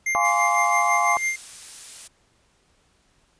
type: tone with tremolo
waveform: square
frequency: 2100 Hz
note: C7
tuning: 6 cents sharp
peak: -21 dBFS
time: 0.06-1.36 s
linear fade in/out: 5 ms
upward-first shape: sine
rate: 6 Hz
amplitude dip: 60%
type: chord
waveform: sine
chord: D half-diminished seventh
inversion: first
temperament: equal with one note detuned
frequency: 698.5 / 830.6 / 1046.5 / 1145.8 Hz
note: F5 / Ab5 / C6 / D6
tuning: 0 / 0 / 0 / -43 cents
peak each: -24 dBFS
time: 0.15-1.17 s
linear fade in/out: 0 ms
type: noise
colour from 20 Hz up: blue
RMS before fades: -37 dBFS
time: 0.24-2.08 s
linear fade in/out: 10 ms
effects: pink hiss -63 dBFS RMS until 3.39 s + resampled to 22050 Hz